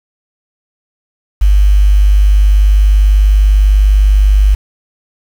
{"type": "tone with quantisation", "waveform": "sine", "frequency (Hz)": 50.1, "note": "G1", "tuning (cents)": 38, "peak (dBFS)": -4, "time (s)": [1.41, 4.55], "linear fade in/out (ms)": 10, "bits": 5, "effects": []}